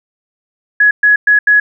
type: tone bursts at uneven times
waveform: sine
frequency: 1681 Hz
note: G#6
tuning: 20 cents sharp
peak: -5 dBFS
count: 4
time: 0.8-0.91 / 1.03-1.16 / 1.27-1.39 / 1.47-1.6 s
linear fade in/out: 5 ms
effects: none